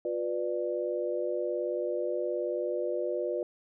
sine chord, B diminished, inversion second, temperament just, 355.6 / 493.9 / 592.7 Hz, F4 / B4 / D5, +31 / 0 / +16 cents, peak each -33 dBFS, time 0.05-3.43 s, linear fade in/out 2 ms, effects none

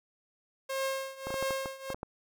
sawtooth tone with tremolo, 536 Hz, C5, 42 cents sharp, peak -25 dBFS, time 0.69-1.94 s, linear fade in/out 10 ms, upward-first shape triangle, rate 1.6 Hz, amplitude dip 90%
clicks, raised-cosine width 1 ms, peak -22 dBFS, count 9, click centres 1.27 / 1.305 / 1.342 / 1.426 / 1.507 / 1.658 / 1.903 / 1.945 / 2.031 s
effects none

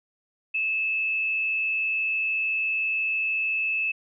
sine tone with frequency modulation, 2607 Hz, E7, 20 cents flat, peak -23 dBFS, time 0.54-3.92 s, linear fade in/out 10 ms, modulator 126 Hz, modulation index 0.32, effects none

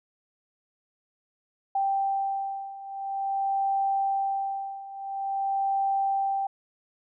sine beating tone pair, 784 / 784.48 Hz, G5 / G5, 0 / +1 cents, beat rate 0.48 Hz, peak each -30 / -27 dBFS, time 1.75-6.47 s, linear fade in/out 5 ms, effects none

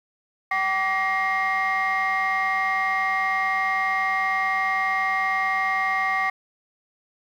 sine tone cluster, 765 / 1158 / 1896 / 2115 Hz, G5 / D6 / A#6 / C7, -42 / -25 / +29 / +18 cents, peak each -25 dBFS, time 0.51-6.3 s, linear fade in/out 5 ms, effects tanh soft clip ceiling -15 dBFS + 9-bit

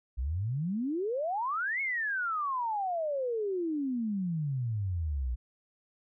sine exponential two-way sweep, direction up then down, 57.8 to 2217 to 57.8 Hz, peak -29 dBFS, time 0.17-5.36 s, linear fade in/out 20 ms, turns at 1.81 s, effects none

